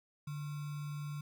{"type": "tone with sample-and-hold", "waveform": "sine", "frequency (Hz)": 146.9, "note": "D3", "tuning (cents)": 1, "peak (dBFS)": -38, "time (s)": [0.27, 1.21], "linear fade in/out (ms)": 5, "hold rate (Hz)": 1225, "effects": []}